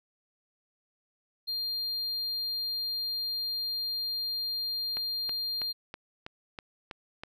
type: tone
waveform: triangle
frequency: 4200 Hz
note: C8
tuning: 6 cents sharp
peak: -29 dBFS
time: 1.47-5.73 s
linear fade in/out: 20 ms
type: click train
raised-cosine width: 0.3 ms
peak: -23 dBFS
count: 8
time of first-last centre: 4.97-7.235 s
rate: 3.09 Hz
effects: none